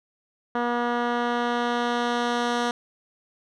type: tone with low-pass filter sweep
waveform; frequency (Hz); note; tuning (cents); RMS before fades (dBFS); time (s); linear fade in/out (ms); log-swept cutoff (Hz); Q
10% pulse; 240; B3; -49; -25; 0.55-2.71; 2; 1800 to 5600; 0.82
effects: none